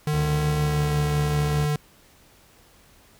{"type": "tone with pitch glide", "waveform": "square", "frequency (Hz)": [150.6, 148.61], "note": ["D3", "D3"], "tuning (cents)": [44, 21], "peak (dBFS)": -22, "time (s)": [0.07, 1.76], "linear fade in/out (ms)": 2, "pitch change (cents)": -23, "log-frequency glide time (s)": [0.46, 0.95]}
{"type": "tone", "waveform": "sawtooth", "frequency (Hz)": 71.8, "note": "D2", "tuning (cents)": -39, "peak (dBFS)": -24, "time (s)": [0.13, 1.66], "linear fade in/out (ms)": 10}
{"effects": ["pink hiss -55 dBFS RMS until 3.19 s"]}